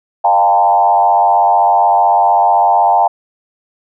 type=tone with frequency modulation; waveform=sine; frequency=801 Hz; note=G5; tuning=37 cents sharp; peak=-7 dBFS; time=0.24-3.08 s; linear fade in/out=10 ms; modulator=95.8 Hz; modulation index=1.4; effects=none